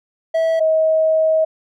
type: tone pair in turn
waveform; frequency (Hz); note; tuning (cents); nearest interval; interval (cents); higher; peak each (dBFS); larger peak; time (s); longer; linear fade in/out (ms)
triangle / sine; 651 / 635.4; E5 / D#5; -22 / +36; unison; 42; first; -12; neither; 0.34-0.6 / 0.6-1.45; second; 10
effects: none